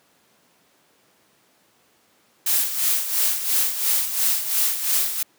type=noise with tremolo; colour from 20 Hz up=blue; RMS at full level=-19 dBFS; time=2.46-5.23 s; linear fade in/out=5 ms; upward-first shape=sine; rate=2.9 Hz; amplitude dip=65%; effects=pink hiss -60 dBFS RMS until 5.38 s + high-pass 200 Hz 12 dB/octave